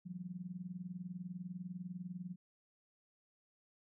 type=tone with tremolo; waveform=sine; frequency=180.1 Hz; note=F#3; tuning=46 cents flat; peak=-38 dBFS; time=0.05-2.36 s; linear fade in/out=20 ms; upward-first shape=triangle; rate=20 Hz; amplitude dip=95%; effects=none